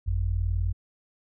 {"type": "tone pair together", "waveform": "sine", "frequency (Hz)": [50.68, 90.3], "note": ["G#1", "F#2"], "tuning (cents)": [-42, -42], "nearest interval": "minor seventh", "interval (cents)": 1000, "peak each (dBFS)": -26, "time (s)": [0.06, 0.73], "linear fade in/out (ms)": 20, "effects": []}